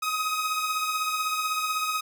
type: beating tone pair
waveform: sawtooth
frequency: 1258 / 1274 Hz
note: D#6 / D#6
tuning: +19 / +41 cents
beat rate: 16 Hz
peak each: -23 / -29 dBFS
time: 0.02-2.01 s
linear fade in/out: 10 ms
effects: none